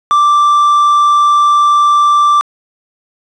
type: tone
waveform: triangle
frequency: 1174.7 Hz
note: D6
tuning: in tune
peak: -4 dBFS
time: 0.11-2.41 s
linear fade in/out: 0 ms
effects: resampled to 22050 Hz + 7-bit